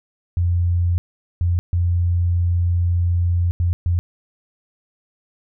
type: tone bursts at uneven times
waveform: sine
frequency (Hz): 87.31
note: F2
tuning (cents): 0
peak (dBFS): -15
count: 5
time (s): 0.37-0.98 / 1.41-1.59 / 1.73-3.51 / 3.6-3.73 / 3.86-3.99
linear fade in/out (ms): 0
effects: none